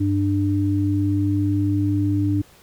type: tone pair together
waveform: sine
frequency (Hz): 99.1 / 297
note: G2 / D4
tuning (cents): +19 / +20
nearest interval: octave + perfect fifth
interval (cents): 1901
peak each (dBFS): -20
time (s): 0-2.42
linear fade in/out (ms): 10
effects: pink hiss -51 dBFS RMS until 2.62 s